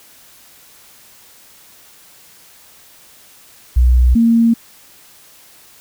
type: tone pair in turn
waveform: sine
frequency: 61.7 / 230.5 Hz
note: B1 / A#3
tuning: -1 / -19 cents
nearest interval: octave + major seventh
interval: 2282 cents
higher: second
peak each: -7 / -8 dBFS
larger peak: first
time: 3.76-4.15 / 4.15-4.54 s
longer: neither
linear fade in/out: 10 ms
effects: white hiss -45 dBFS RMS until 5.8 s